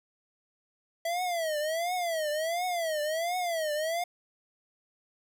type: tone with vibrato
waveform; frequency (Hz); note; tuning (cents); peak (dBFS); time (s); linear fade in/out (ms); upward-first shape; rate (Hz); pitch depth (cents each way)
square; 659.3; E5; 0; -29; 1.05-4.04; 5; triangle; 1.4; 200
effects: none